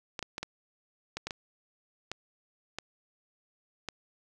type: clicks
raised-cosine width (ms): 0.2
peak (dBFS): -18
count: 10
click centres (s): 0.192 / 0.227 / 0.381 / 0.43 / 1.17 / 1.27 / 1.308 / 2.116 / 2.786 / 3.887
effects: none